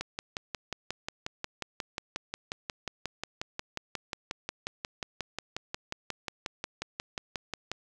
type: click train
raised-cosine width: 0.2 ms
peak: -16 dBFS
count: 44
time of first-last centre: 0.01-7.716 s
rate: 5.58 Hz
effects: none